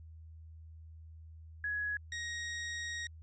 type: tone pair in turn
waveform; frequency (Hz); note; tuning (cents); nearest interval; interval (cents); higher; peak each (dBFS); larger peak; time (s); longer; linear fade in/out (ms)
sine / sawtooth; 1676 / 1879.8; G#6 / A#6; +15 / +14; major second; 199; second; -33 / -34; first; 1.64-1.97 / 2.12-3.07; second; 2
effects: added 80 Hz sine -49 dBFS peak until 3.22 s + resampled to 16000 Hz